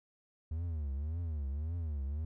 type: tone with vibrato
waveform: triangle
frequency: 76.5 Hz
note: D#2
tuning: 29 cents flat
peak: -32 dBFS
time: 0.51-2.25 s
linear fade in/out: 5 ms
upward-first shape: triangle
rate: 1.8 Hz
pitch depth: 240 cents each way
effects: none

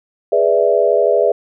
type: chord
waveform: sine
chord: E dominant seventh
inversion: first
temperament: equal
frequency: 415.3 / 493.9 / 587.3 / 659.3 Hz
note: G#4 / B4 / D5 / E5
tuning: 0 / 0 / 0 / 0 cents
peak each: -16 dBFS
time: 0.32-1.32 s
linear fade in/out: 5 ms
effects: none

